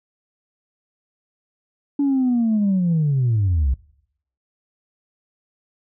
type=linear sweep; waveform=sine; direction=down; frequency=287.8 to 60 Hz; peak=-14 dBFS; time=1.99-3.74 s; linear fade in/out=5 ms; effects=noise-tail reverb RT60 0.7 s tail -22 dB re dry + tanh soft clip ceiling -13 dBFS